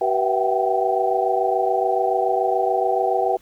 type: tone cluster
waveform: sine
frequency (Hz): 382.7 / 486 / 662 / 757 / 784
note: G4 / B4 / E5 / F#5 / G5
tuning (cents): -42 / -28 / +7 / +39 / 0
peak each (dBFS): -24 / -24 / -24 / -24 / -23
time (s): 0.01-3.37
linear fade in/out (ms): 5
effects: pink hiss -55 dBFS RMS until 3.41 s